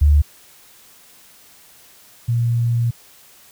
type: tone pair in turn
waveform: sine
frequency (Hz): 73.42 / 117.97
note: D2 / A#2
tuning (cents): 0 / +21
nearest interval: minor sixth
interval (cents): 821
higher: second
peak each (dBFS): -9 / -15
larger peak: first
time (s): 0.01-0.22 / 2.28-2.91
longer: second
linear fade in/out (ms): 10
effects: white hiss -48 dBFS RMS until 3.51 s